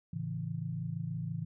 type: chord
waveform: sine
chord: A major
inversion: none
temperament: equal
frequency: 110 / 138.59 / 164.81 Hz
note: A2 / C#3 / E3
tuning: 0 / 0 / 0 cents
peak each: -40 / -39 / -37 dBFS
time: 0.13-1.45 s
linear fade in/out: 5 ms
effects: none